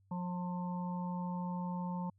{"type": "harmonic tone with a mistuned harmonic", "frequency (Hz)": 178.7, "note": "F3", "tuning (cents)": 40, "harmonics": [1, 3, 5, 6], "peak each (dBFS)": [-36, -50, -43, -51], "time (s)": [0.11, 2.1], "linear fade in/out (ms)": 5, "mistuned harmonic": 6, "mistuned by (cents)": -28, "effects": ["added 97 Hz sine -66 dBFS peak until 2.18 s"]}